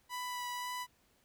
sawtooth tone with vibrato, 987.8 Hz, B5, in tune, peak -34 dBFS, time 0.09-0.87 s, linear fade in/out 50 ms, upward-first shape sine, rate 1.9 Hz, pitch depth 11 cents each way, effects pink hiss -71 dBFS RMS until 1.24 s

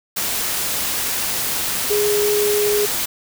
sine tone in noise, 415.3 Hz, G#4, in tune, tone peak -16 dBFS, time 1.9-2.86 s, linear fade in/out 10 ms, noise white, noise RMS -22 dBFS, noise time 0.16-3.06 s, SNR +3 dB, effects none

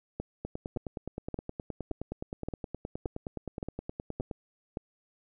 two click trains, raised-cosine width 2 ms, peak -20 / -22 dBFS, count 9 / 38, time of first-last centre 0.2-4.771 / 0.45-4.312 s, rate 1.75 / 9.58 Hz, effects none

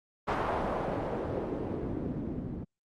white noise with low-pass filter sweep, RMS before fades -33 dBFS, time 0.27-2.65 s, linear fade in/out 20 ms, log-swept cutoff 1000 to 210 Hz, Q 1.3, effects Opus 48 kbps

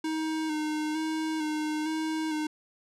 square tone with vibrato, 311.1 Hz, D#4, in tune, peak -29 dBFS, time 0.04-2.47 s, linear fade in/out 5 ms, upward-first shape square, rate 1.1 Hz, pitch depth 26 cents each way, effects low-pass 9000 Hz 12 dB/octave

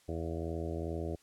harmonic tone with a mistuned harmonic, 82.41 Hz, E2, in tune, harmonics 1 / 2 / 3 / 4 / 5 / 6 / 7 / 8 / 9, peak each -38 / -43 / -46 / -41 / -42 / -47 / -45 / -49 / -51 dBFS, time 0.08-1.16 s, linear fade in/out 10 ms, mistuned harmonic 9, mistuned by -64 cents, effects white hiss -66 dBFS RMS until 1.22 s + low-pass 10000 Hz 12 dB/octave

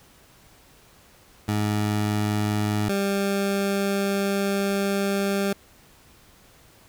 20% pulse tone pair in turn, 105 / 198.21 Hz, G#2 / G3, +19 / +19 cents, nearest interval major seventh, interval 1100 cents, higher second, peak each -17 dBFS, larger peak neither, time 1.48-2.89 / 2.89-5.53 s, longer second, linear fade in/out 5 ms, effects pink hiss -54 dBFS RMS until 6.88 s

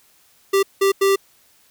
square tone bursts at uneven times, 392 Hz, G4, in tune, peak -14 dBFS, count 3, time 0.53-0.63 / 0.81-0.92 / 1.01-1.16 s, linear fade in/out 10 ms, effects white hiss -56 dBFS RMS until 1.7 s

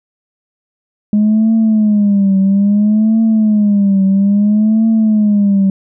sine tone with vibrato, 207.7 Hz, G#3, in tune, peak -6 dBFS, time 1.13-5.7 s, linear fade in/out 2 ms, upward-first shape triangle, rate 0.6 Hz, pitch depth 140 cents each way, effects tanh soft clip ceiling -5 dBFS

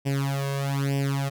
sawtooth tone with flanger, 138.59 Hz, C#3, in tune, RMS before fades -26 dBFS, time 0.05-1.3 s, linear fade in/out 20 ms, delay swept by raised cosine 0.37 to 1.87 ms, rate 1.1 Hz, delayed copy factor +0.9, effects none

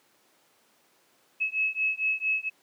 sine beating tone pair, 2579 / 2583.4 Hz, E7 / E7, -39 / -36 cents, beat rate 4.4 Hz, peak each -28 dBFS, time 1.4-2.5 s, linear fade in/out 20 ms, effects pink hiss -64 dBFS RMS until 2.62 s + high-pass 300 Hz 12 dB/octave

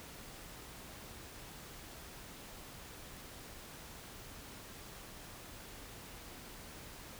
silence, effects pink hiss -51 dBFS RMS until 7.19 s

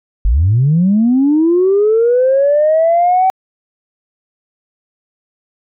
sine linear sweep, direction up, 43.65 to 765 Hz, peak -7 dBFS, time 0.25-3.3 s, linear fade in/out 0 ms, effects tanh soft clip ceiling -4 dBFS

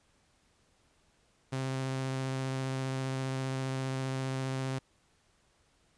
sawtooth tone with vibrato, 132.3 Hz, C3, 20 cents sharp, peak -28 dBFS, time 1.52-4.79 s, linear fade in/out 10 ms, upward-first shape sine, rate 15 Hz, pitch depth 12 cents each way, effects pink hiss -69 dBFS RMS until 5.97 s + resampled to 22050 Hz

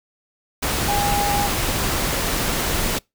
sine tone in noise, 815 Hz, G#5, 33 cents flat, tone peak -20 dBFS, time 0.88-1.47 s, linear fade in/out 10 ms, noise pink, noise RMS -22 dBFS, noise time 0.62-2.99 s, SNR -1 dB, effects noise-tail reverb RT60 0.2 s tail -26 dB re dry

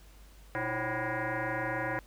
sine tone with frequency modulation, 561 Hz, C#5, 21 cents sharp, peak -30 dBFS, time 0.55-1.99 s, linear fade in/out 0 ms, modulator 219 Hz, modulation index 6.4, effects added 50 Hz sine -52 dBFS peak until 2.06 s + pink hiss -60 dBFS RMS until 2.06 s

